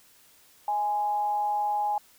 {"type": "tone with frequency modulation", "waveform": "sine", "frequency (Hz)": 830.6, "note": "G#5", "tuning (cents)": 0, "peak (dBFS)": -24, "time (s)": [0.68, 1.98], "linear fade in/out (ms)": 2, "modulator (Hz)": 197, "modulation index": 0.23, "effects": ["white hiss -58 dBFS RMS until 2.18 s"]}